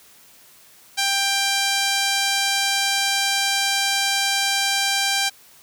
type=tone with band-pass filter; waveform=sawtooth; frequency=790 Hz; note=G5; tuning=13 cents sharp; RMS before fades=-21 dBFS; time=0.97-5.3 s; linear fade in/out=20 ms; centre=5100 Hz; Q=0.78; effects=white hiss -50 dBFS RMS until 5.62 s + high-pass 60 Hz 12 dB/octave